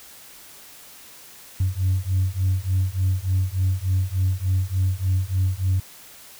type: beating tone pair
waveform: sine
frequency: 92.1 / 95.5 Hz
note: F#2 / G2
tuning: -7 / -45 cents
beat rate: 3.4 Hz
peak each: -21 dBFS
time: 1.6-5.8 s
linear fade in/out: 5 ms
effects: tanh soft clip ceiling -14 dBFS + white hiss -45 dBFS RMS until 6.39 s